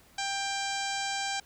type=harmonic tone; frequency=790 Hz; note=G5; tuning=13 cents sharp; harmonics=1 / 2 / 3 / 4 / 5 / 6 / 7 / 8 / 9 / 10; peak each=-34 / -37 / -39 / -40 / -41 / -42 / -42 / -43 / -44 / -44 dBFS; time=0.18-1.4 s; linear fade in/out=5 ms; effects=pink hiss -59 dBFS RMS until 1.45 s